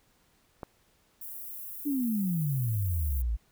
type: click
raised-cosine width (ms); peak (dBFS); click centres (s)
1; -23; 0.632
type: high-pass noise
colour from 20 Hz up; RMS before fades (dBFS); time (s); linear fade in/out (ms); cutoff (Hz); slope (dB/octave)
white; -41; 1.21-3.22; 5; 12000; 24
type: exponential sweep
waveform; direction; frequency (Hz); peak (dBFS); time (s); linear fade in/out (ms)
sine; down; 300 to 52.8; -26; 1.85-3.37; 20
effects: pink hiss -67 dBFS RMS until 3.51 s